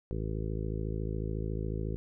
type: harmonic tone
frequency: 54 Hz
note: A1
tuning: 32 cents flat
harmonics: 1 / 2 / 3 / 4 / 5 / 6 / 7 / 8 / 9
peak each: -35 / -37 / -39 / -45 / -46 / -45 / -42 / -45 / -47 dBFS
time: 0.11-1.96 s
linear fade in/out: 0 ms
effects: none